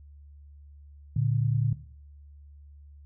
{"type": "tone pair together", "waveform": "sine", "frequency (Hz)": [114.06, 144.2], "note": ["A#2", "D3"], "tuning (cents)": [-37, -31], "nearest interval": "major third", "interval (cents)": 406, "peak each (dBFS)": -25, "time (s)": [1.16, 1.73], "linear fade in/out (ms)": 5, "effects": ["noise-tail reverb RT60 0.6 s tail -17 dB re dry", "added 72 Hz sine -47 dBFS peak until 3.05 s"]}